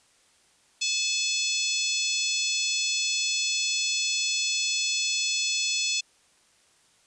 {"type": "harmonic tone", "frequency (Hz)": 862, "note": "A5", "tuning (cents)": -36, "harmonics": [3, 4, 5, 6, 7, 8, 9], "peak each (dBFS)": [-30, -31, -32, -33, -33, -34, -35], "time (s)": [0.81, 6.01], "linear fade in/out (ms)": 10, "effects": ["white hiss -62 dBFS RMS until 7.06 s", "resampled to 22050 Hz"]}